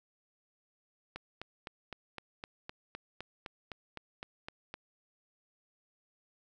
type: click train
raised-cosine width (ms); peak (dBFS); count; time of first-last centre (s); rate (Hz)
0.3; -25; 15; 1.16-4.741; 3.91
effects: none